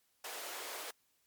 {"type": "high-pass noise", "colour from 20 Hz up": "pink", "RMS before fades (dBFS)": -44, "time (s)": [0.24, 0.91], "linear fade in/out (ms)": 5, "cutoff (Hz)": 430, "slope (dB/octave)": 24, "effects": ["white hiss -75 dBFS RMS until 1.26 s", "MP3 96 kbps"]}